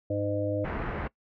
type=harmonic tone; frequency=102.1 Hz; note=G#2; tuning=29 cents flat; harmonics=1 / 3 / 5 / 6; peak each=-32 / -32 / -32 / -32 dBFS; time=0.1-0.65 s; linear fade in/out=5 ms
type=low-pass noise; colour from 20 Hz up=pink; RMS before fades=-33 dBFS; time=0.64-1.08 s; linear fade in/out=10 ms; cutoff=2000 Hz; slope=24 dB/octave
effects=noise-tail reverb RT60 0.1 s tail -22 dB re dry